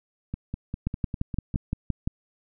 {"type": "two click trains", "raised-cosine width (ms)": 5, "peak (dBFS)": [-13, -18], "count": [8, 7], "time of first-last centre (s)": [[0.87, 2.075], [0.34, 1.542]], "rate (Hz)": [5.81, 4.99], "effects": []}